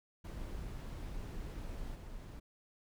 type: noise with level steps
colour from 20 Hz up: brown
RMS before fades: -43 / -47 dBFS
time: 0.24-2.4 s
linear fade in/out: 10 ms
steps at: 1.95 s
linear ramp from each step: 2 ms
effects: none